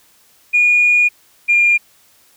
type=tone pair in turn; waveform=sine; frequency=2440 / 2406 Hz; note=D#7 / D7; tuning=-34 / +41 cents; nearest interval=unison; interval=25 cents; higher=first; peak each=-8 / -8 dBFS; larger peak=neither; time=0.53-1.09 / 1.48-1.78 s; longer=first; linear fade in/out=20 ms; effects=tanh soft clip ceiling -4 dBFS + white hiss -52 dBFS RMS until 2.36 s